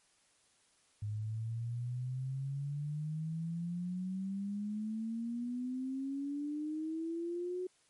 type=exponential sweep; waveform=sine; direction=up; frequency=103.83 to 368.9 Hz; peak=-35 dBFS; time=1.02-7.67 s; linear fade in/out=5 ms; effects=white hiss -70 dBFS RMS until 7.89 s + MP3 48 kbps